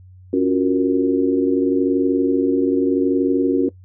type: chord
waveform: sine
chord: Gb major seventh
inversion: second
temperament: equal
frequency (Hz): 277.2 / 349.2 / 370 / 466.2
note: Db4 / F4 / Gb4 / Bb4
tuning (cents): 0 / 0 / 0 / 0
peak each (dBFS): -17 / -23 / -19 / -22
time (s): 0.33-3.69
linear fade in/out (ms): 5
effects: noise-tail reverb RT60 0.1 s tail -19 dB re dry + added 92 Hz sine -41 dBFS peak until 3.84 s